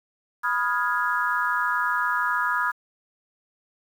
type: chord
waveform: sine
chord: F half-diminished seventh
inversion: second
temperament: equal with one note detuned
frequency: 987.8 / 1244.5 / 1417.2 / 1661.2 Hz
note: Cb6 / Eb6 / F6 / Ab6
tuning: 0 / 0 / +25 / 0 cents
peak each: -27 dBFS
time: 0.43-2.72 s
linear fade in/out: 20 ms
effects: 8-bit

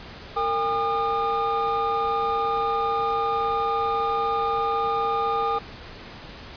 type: tone cluster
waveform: triangle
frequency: 458 / 807 / 1217 Hz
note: A#4 / G#5 / D#6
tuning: -31 / -50 / -39 cents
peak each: -26 / -24 / -23 dBFS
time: 0.36-5.59 s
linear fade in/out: 10 ms
effects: pink hiss -41 dBFS RMS until 6.56 s + resampled to 11025 Hz

